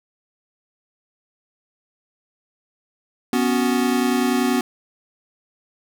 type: chord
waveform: square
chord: B suspended second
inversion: none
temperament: equal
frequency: 246.9 / 277.2 / 370 Hz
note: B3 / C#4 / F#4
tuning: 0 / 0 / 0 cents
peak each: -20 / -24 / -25 dBFS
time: 3.33-4.61 s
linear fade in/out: 2 ms
effects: none